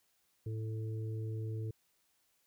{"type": "harmonic tone", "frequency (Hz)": 110, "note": "A2", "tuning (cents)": 0, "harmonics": [1, 3, 4], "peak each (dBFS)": [-36, -49, -48], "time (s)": [0.46, 1.71], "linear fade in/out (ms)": 5, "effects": ["white hiss -75 dBFS RMS until 2.46 s"]}